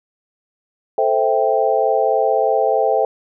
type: chord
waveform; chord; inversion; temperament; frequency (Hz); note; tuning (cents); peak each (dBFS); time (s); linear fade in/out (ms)
sine; A minor seventh; none; equal; 440 / 523.3 / 659.3 / 784; A4 / C5 / E5 / G5; 0 / 0 / 0 / 0; -19; 0.98-3.05; 2
effects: none